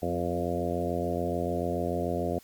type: harmonic tone with a mistuned harmonic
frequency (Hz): 86.9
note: F2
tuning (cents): -8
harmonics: 1 / 2 / 3 / 4 / 5 / 6 / 7 / 8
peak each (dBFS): -35 / -35 / -35 / -35 / -35 / -35 / -35 / -35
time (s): 0.02-2.39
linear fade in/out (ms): 5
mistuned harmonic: 3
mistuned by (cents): -29
effects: white hiss -57 dBFS RMS until 2.43 s + MP3 96 kbps